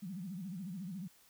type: tone with vibrato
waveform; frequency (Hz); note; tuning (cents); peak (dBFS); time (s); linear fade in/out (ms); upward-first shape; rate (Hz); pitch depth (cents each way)
sine; 185; F#3; 0; -40; 0.02-1.08; 10; sine; 14; 190
effects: white hiss -65 dBFS RMS until 1.29 s

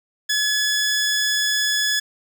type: tone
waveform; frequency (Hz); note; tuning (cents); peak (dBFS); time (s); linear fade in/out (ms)
15% pulse; 1703; G#6; +43; -12; 0.29-2; 10
effects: none

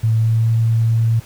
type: tone with pitch glide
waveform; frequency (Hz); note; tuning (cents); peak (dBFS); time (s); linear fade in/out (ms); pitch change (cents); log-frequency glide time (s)
sine; 111.8 to 113.69; A2 to A#2; +28 to -43; -12; 0.03-1.2; 10; +29; 0.17-0.51
effects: pink hiss -43 dBFS RMS until 1.25 s

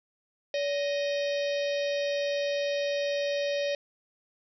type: harmonic tone with a mistuned harmonic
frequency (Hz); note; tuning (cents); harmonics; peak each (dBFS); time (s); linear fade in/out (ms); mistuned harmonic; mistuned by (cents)
623; D#5; +2; 1 / 3 / 4 / 5 / 6 / 7 / 8 / 9; -27 / -40 / -39 / -43 / -41 / -47 / -47 / -46; 0.54-3.75; 2; 1; -150
effects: none

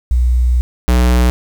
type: tone pair in turn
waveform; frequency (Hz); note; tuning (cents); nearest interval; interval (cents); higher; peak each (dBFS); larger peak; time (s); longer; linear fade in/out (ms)
sine / square; 61.3 / 61.3; B1 / B1; -12 / -12; unison; 0; neither; -9; neither; 0.11-0.61 / 0.88-1.3; first; 0
effects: 7-bit

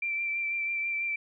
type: tone with vibrato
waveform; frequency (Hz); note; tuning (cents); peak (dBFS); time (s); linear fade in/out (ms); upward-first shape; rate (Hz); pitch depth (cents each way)
sine; 2349; D7; 0; -28; 0.02-1.16; 5; triangle; 6.1; 24
effects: none

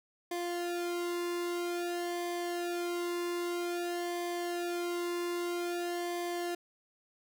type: tone with flanger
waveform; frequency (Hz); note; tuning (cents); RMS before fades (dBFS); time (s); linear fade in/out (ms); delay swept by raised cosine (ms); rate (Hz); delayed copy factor
sawtooth; 348.8; F4; -2; -35; 0.31-6.55; 5; 0.74 to 1.29; 0.51; -0.95
effects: none

